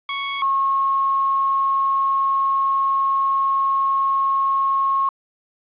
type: tone pair in turn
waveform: 15% pulse / sine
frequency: 1108.7 / 1087.8 Hz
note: C#6 / C#6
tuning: 0 / -33 cents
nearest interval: unison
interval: 33 cents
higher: first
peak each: -16 dBFS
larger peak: neither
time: 0.09-0.42 / 0.42-5.09 s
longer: second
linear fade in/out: 2 ms
effects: resampled to 8000 Hz + 8-bit